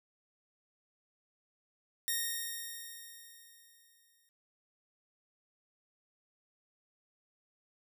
5% pulse tone with exponential decay, 1854 Hz, A#6, 10 cents flat, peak -20 dBFS, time 2.08-4.29 s, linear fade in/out 0 ms, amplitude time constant 480 ms, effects none

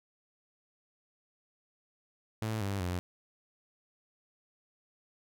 sawtooth tone with pitch steps, 110 / 99.14 / 89.35 Hz, A2 / G2 / F2, 0 / +20 / +40 cents, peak -28 dBFS, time 2.42-2.99 s, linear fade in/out 0 ms, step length 190 ms, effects none

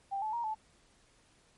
sine tone with pitch steps, 789 / 865 / 941 / 869 Hz, G5 / A5 / A#5 / A5, +11 / -30 / +16 / -22 cents, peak -32 dBFS, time 0.11-0.55 s, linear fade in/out 20 ms, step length 110 ms, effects pink hiss -66 dBFS RMS until 1.57 s + MP3 48 kbps

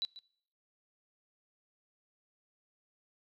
sine tone with echo, 3951 Hz, B7, in tune, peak -31 dBFS, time 0.02-0.05 s, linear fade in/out 0 ms, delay 140 ms, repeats 1, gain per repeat -15 dB, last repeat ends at 0.19 s, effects noise-tail reverb RT60 0.7 s tail -24 dB re dry

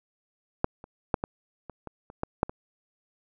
clicks, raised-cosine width 1 ms, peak -8 / -29 / -8 / -15 / -25 / -24 / -30 / -14 / -7 / -22 dBFS, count 10, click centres 0.644 / 0.841 / 1.142 / 1.239 / 1.697 / 1.873 / 2.101 / 2.234 / 2.431 / 2.495 s, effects none

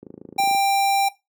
click train, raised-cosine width 3 ms, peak -19 dBFS, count 15, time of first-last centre 0.03-0.549 s, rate 27 Hz
square tone, 790 Hz, G5, 13 cents sharp, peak -17 dBFS, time 0.38-1.09 s, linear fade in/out 10 ms
effects noise-tail reverb RT60 0.2 s tail -17 dB re dry + high-pass 300 Hz 12 dB/octave

